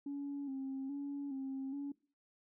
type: tone with vibrato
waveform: sine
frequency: 275.3 Hz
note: C#4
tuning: 12 cents flat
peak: -37 dBFS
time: 0.06-1.92 s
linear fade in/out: 5 ms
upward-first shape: square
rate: 1.2 Hz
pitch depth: 45 cents each way
effects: noise-tail reverb RT60 0.4 s tail -22 dB re dry + tanh soft clip ceiling -35 dBFS